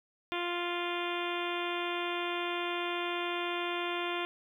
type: harmonic tone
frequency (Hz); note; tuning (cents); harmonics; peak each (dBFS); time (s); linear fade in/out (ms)
349.2; F4; 0; 1 / 2 / 3 / 4 / 5 / 6 / 7 / 8 / 9 / 10; -36 / -40 / -39 / -42 / -45 / -44 / -41 / -44 / -45 / -44; 0.32-4.25; 0
effects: 11-bit